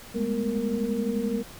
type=tone cluster; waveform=sine; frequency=203.9 / 215.5 / 243.6 / 465.3 Hz; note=G#3 / A3 / B3 / A#4; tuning=-32 / -36 / -24 / -3 cents; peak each=-30 dBFS; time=0.14-1.43 s; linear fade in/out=20 ms; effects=pink hiss -45 dBFS RMS until 1.59 s